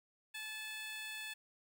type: tone with high-pass filter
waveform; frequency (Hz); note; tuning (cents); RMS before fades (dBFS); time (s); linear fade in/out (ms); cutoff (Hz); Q
15% pulse; 868; A5; -24; -45; 0.34-1.34; 10; 2000; 1.1
effects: 12-bit